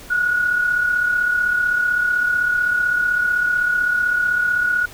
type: tone pair together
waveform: sine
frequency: 1423 / 1458.8 Hz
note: F6 / F#6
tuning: +32 / -25 cents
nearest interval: unison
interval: 43 cents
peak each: -25 / -16 dBFS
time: 0.1-4.86 s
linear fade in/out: 10 ms
effects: pink hiss -40 dBFS RMS until 4.93 s